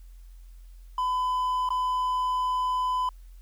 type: tone with dropouts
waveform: triangle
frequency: 1007 Hz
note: B5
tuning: 33 cents sharp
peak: -22 dBFS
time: 0.98-3.09 s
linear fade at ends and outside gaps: 2 ms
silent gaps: 1.69-1.704 s
effects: added 43 Hz sine -44 dBFS peak until 3.41 s + white hiss -66 dBFS RMS until 3.41 s